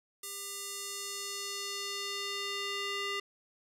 square tone with band-pass filter sweep, 400 Hz, G4, 35 cents sharp, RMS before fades -38 dBFS, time 0.23-3.2 s, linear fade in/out 5 ms, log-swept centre 10000 to 2600 Hz, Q 1.1, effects none

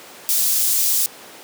white high-pass noise, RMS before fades -18 dBFS, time 0.29-1.06 s, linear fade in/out 0 ms, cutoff 5300 Hz, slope 12 dB/octave, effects pink hiss -40 dBFS RMS until 1.43 s + high-pass 300 Hz 12 dB/octave

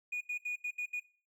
triangle tone bursts at uneven times, 2456 Hz, D#7, 23 cents flat, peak -30 dBFS, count 6, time 0.12-0.21 / 0.29-0.38 / 0.45-0.56 / 0.64-0.71 / 0.78-0.86 / 0.93-1 s, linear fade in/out 10 ms, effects noise-tail reverb RT60 0.4 s tail -20 dB re dry + tanh soft clip ceiling -30 dBFS

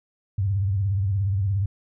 sine tone with vibrato, 98 Hz, G2, in tune, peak -20 dBFS, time 0.38-1.66 s, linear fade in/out 5 ms, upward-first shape triangle, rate 17 Hz, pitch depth 140 cents each way, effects none

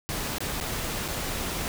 pink noise with dropouts, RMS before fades -31 dBFS, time 0.09-1.68 s, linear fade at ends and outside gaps 0 ms, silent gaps 0.383-0.405 / 0.602-0.61 / 1.08-1.085 s, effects none

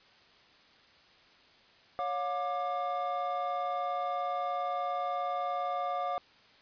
triangle tone cluster, 558 / 715 / 1185 Hz, C#5 / F5 / D6, +11 / +41 / +15 cents, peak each -36 / -31 / -34 dBFS, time 1.99-6.18 s, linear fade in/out 0 ms, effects white hiss -60 dBFS RMS until 6.61 s + resampled to 11025 Hz

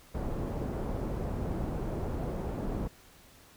pink low-pass noise, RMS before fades -34 dBFS, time 0.14-2.88 s, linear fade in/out 10 ms, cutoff 640 Hz, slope 12 dB/octave, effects pink hiss -57 dBFS RMS until 3.56 s

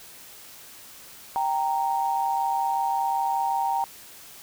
sine tone pair together, 784 / 929.3 Hz, G5 / A#5, 0 / -6 cents, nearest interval minor third, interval 294 cents, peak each -25 dBFS, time 1.36-3.84 s, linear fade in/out 0 ms, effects white hiss -46 dBFS RMS until 4.42 s

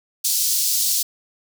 pink high-pass noise, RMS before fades -20 dBFS, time 0.24-1.03 s, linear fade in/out 10 ms, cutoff 4600 Hz, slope 24 dB/octave, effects none

